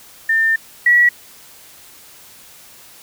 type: tone pair in turn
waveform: sine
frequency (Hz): 1800 / 1931.6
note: A6 / B6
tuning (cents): +39 / -39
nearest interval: minor second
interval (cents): 122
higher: second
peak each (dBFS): -12 / -8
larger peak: second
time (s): 0.29-0.56 / 0.86-1.09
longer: first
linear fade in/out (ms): 5
effects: white hiss -43 dBFS RMS until 3.02 s